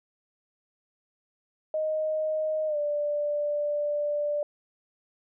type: tone with pitch glide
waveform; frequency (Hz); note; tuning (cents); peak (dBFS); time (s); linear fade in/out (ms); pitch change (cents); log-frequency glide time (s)
sine; 622.3 to 588.4; D#5 to D5; 0 to +3; -25; 1.74-4.43; 2; -97; 2.67-2.77
effects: none